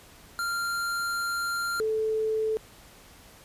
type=tone pair in turn; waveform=square / sine; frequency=1389 / 437.5 Hz; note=F6 / A4; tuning=-10 / -10 cents; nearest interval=octave + minor sixth; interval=2000 cents; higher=first; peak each=-28 / -24 dBFS; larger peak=second; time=0.39-1.8 / 1.8-2.57 s; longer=first; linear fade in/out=0 ms; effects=pink hiss -52 dBFS RMS until 3.44 s + resampled to 32000 Hz